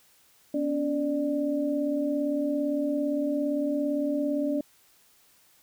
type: tone cluster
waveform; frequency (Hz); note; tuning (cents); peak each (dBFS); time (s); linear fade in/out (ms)
sine; 248.7 / 286.3 / 593; B3 / D4 / D5; +12 / -44 / +17; -35 / -26 / -30; 0.54-4.61; 5
effects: white hiss -61 dBFS RMS until 5.62 s